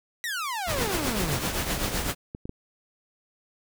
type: exponential sweep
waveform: sawtooth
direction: down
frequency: 1976 to 123.47 Hz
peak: -25 dBFS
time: 0.24-1.38 s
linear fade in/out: 0 ms
type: noise with tremolo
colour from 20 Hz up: pink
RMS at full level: -26 dBFS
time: 0.66-2.15 s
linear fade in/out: 50 ms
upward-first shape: triangle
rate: 7.8 Hz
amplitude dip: 60%
type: clicks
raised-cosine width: 3 ms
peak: -22 dBFS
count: 10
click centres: 0.875 / 1.063 / 1.452 / 1.778 / 1.881 / 1.993 / 2.064 / 2.349 / 2.455 / 2.494 s
effects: none